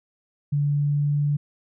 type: tone with pitch glide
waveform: sine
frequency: 144.6 to 145.61 Hz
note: D3 to D3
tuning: -27 to -14 cents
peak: -19 dBFS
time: 0.52-1.37 s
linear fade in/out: 10 ms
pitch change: +13 cents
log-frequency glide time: 0.63-1.17 s
effects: none